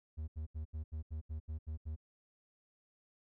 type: tone bursts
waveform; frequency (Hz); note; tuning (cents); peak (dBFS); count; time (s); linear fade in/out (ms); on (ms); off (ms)
triangle; 77.78; D#2; 0; -36; 10; 0.17-1.963; 20; 110; 77
effects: none